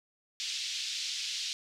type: band-pass noise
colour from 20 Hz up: pink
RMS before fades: -36 dBFS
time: 0.4-1.53 s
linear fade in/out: 0 ms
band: 3000 to 5900 Hz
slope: 24 dB/octave
effects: none